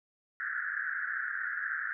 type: band-pass noise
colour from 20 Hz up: white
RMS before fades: -35 dBFS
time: 0.4-1.93 s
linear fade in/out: 0 ms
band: 1400 to 1800 Hz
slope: 96 dB/octave
effects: none